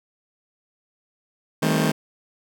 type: chord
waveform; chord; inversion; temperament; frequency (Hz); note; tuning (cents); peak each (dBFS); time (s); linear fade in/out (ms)
sawtooth; A half-diminished seventh; second; just; 158.4 / 198 / 220 / 264; Eb3 / G3 / A3 / C4; +31 / +18 / 0 / +16; -18 / -23 / -20 / -22; 1.62-1.92; 10
effects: none